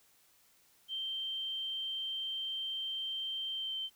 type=tone with pitch glide; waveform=sine; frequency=3136 to 3109 Hz; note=G7 to G7; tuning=0 to -15 cents; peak=-35 dBFS; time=0.88-3.9 s; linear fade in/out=50 ms; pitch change=-15 cents; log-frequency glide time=3.52-3.78 s; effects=white hiss -67 dBFS RMS until 3.95 s